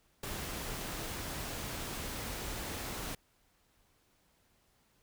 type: noise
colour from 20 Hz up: pink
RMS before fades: -40 dBFS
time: 0.23-3.15 s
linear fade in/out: 5 ms
effects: pink hiss -71 dBFS RMS until 5.02 s